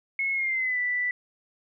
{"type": "tone with pitch glide", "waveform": "sine", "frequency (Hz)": [2180, 1976.1], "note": ["C#7", "B6"], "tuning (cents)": [-29, 0], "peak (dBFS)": -24, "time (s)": [0.19, 1.11], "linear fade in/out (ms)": 2, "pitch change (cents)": -171, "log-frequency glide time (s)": [0.33, 0.79], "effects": []}